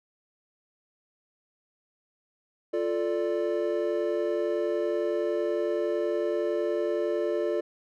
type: chord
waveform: triangle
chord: D minor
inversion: first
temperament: equal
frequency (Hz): 349.2 / 440 / 587.3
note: F4 / A4 / D5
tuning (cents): 0 / 0 / 0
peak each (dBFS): -27 / -28 / -28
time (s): 2.73-7.61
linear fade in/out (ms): 10
effects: none